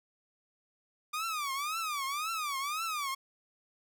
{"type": "tone with vibrato", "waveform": "sawtooth", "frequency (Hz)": 1200, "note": "D6", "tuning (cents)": 37, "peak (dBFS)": -29, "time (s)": [1.13, 3.15], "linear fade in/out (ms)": 10, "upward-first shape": "triangle", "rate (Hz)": 1.9, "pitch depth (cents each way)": 220, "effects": []}